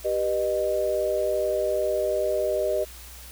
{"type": "chord", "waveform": "sine", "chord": "G augmented", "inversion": "none", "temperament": "just", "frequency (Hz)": [392, 490, 612.5], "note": ["G4", "B4", "D#5"], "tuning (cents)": [0, -14, -27], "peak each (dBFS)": [-28, -29, -24], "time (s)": [0.04, 2.85], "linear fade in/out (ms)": 20, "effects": ["added 60 Hz sine -44 dBFS peak until 3.31 s", "white hiss -45 dBFS RMS until 3.31 s"]}